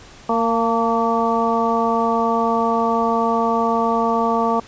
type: harmonic tone with a mistuned harmonic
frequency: 230 Hz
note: A#3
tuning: 23 cents flat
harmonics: 1 / 2 / 3 / 4 / 5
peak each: -22 / -22 / -22 / -22 / -22 dBFS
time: 0.29-4.6 s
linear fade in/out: 5 ms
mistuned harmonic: 4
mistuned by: -35 cents
effects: pink hiss -43 dBFS RMS until 4.67 s + resampled to 16000 Hz